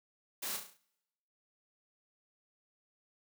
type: noise with echo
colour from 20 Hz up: white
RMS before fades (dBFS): -39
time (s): 0.42-0.57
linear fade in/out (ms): 10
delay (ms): 34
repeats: 6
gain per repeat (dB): -5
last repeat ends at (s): 0.774
effects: noise-tail reverb RT60 1.0 s tail -26 dB re dry + high-pass 150 Hz 12 dB/octave